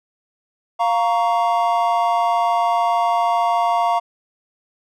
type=chord; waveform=triangle; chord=Bb minor; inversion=second; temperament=just; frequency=699.2 / 932.3 / 1118.8 Hz; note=F5 / Bb5 / Db6; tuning=+2 / 0 / +16 cents; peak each=-16 / -18 / -21 dBFS; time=0.79-4 s; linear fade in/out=20 ms; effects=none